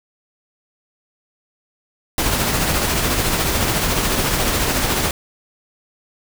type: noise with tremolo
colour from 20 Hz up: pink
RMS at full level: -17 dBFS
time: 2.18-5.11 s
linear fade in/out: 2 ms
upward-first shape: triangle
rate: 14 Hz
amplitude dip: 40%
effects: none